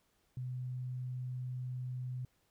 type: tone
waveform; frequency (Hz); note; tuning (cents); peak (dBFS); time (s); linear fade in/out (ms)
sine; 126.4; B2; +41; -37; 0.37-2.25; 2
effects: pink hiss -75 dBFS RMS until 2.5 s